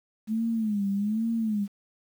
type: tone with vibrato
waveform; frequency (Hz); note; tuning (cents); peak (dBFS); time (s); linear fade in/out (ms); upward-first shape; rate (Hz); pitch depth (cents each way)
sine; 213; G#3; +44; -24; 0.27-1.68; 50; sine; 1.2; 130
effects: 9-bit